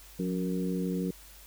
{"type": "harmonic tone with a mistuned harmonic", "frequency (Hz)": 93, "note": "F#2", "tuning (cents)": 9, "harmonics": [2, 3, 4, 5], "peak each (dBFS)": [-30, -35, -38, -38], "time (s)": [0.19, 1.11], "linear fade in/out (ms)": 5, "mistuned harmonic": 2, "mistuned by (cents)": -55, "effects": ["added 50 Hz sine -53 dBFS peak until 1.46 s", "white hiss -53 dBFS RMS until 1.46 s"]}